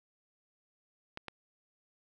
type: clicks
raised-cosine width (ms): 0.3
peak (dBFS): -24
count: 2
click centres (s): 1.174 / 1.283
effects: none